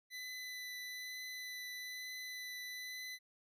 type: tone with vibrato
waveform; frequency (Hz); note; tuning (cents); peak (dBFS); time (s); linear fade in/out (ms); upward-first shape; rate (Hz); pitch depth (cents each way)
25% pulse; 2000; B6; +21; -40; 0.1-3.19; 50; triangle; 1.1; 11
effects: none